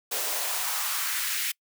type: noise with high-pass filter sweep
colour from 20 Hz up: white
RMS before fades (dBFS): -29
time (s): 0.11-1.52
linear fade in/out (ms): 10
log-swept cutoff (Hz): 460 to 2100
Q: 1.8
effects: noise-tail reverb RT60 0.1 s tail -26 dB re dry